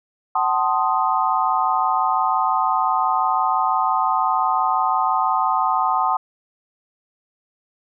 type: chord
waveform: sine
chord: F# diminished seventh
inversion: none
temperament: equal with one note detuned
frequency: 754.2 / 880 / 1046.5 / 1244.5 Hz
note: F#5 / A5 / C6 / Eb6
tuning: +33 / 0 / 0 / 0 cents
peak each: -22 dBFS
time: 0.35-6.17 s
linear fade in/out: 5 ms
effects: none